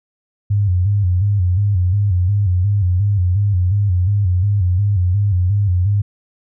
sine tone with vibrato, 95.8 Hz, G2, 39 cents flat, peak -12 dBFS, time 0.5-6.02 s, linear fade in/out 10 ms, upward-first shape square, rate 2.8 Hz, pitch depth 110 cents each way, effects none

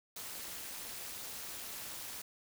white noise with amplitude modulation, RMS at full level -41 dBFS, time 0.16-2.22 s, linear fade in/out 5 ms, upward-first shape sine, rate 226 Hz, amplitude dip 80%, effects none

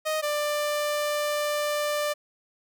sawtooth tone pair in turn, 622.3 / 592.3 Hz, D#5 / D5, 0 / +15 cents, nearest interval minor second, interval 85 cents, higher first, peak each -21 dBFS, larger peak neither, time 0.05-0.22 / 0.22-2.14 s, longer second, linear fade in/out 20 ms, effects none

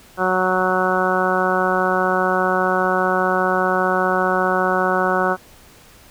harmonic tone, 185 Hz, F#3, in tune, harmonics 1 / 2 / 3 / 4 / 5 / 6 / 7 / 8, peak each -26 / -23 / -23 / -23 / -26 / -25 / -24 / -23 dBFS, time 0.17-5.37 s, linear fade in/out 50 ms, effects pink hiss -47 dBFS RMS until 6.1 s

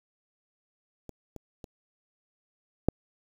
clicks, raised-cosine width 2 ms, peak -28 / -28 / -29 / -8 dBFS, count 4, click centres 1.093 / 1.363 / 1.642 / 2.886 s, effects 8-bit

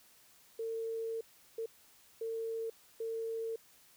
sine tone bursts at uneven times, 452.2 Hz, A4, 47 cents sharp, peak -35 dBFS, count 4, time 0.59-1.21 / 1.58-1.66 / 2.21-2.7 / 3-3.56 s, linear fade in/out 5 ms, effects white hiss -63 dBFS RMS until 3.96 s

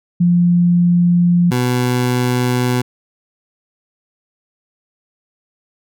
sine / 20% pulse tone pair in turn, 174.61 / 124.31 Hz, F3 / B2, 0 / +12 cents, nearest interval tritone, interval 588 cents, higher first, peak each -9 dBFS, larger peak neither, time 0.2-1.51 / 1.51-2.82 s, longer neither, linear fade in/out 10 ms, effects none

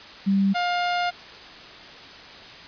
sine / sawtooth tone pair in turn, 196 / 707.4 Hz, G3 / F5, 0 / +22 cents, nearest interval octave + minor seventh, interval 2222 cents, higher second, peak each -17 / -18 dBFS, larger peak first, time 0.26-0.54 / 0.54-1.11 s, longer second, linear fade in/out 20 ms, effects white hiss -42 dBFS RMS until 2.67 s + resampled to 11025 Hz

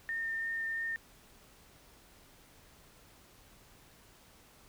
sine tone with vibrato, 1817 Hz, A#6, 45 cents flat, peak -33 dBFS, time 0.09-0.96 s, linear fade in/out 0 ms, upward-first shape sine, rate 3 Hz, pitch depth 9 cents each way, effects pink hiss -60 dBFS RMS until 4.68 s

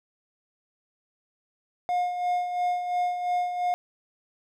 triangle tone with tremolo, 715 Hz, F5, 41 cents sharp, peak -20 dBFS, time 1.89-3.74 s, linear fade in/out 0 ms, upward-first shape sine, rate 2.9 Hz, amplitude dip 55%, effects none

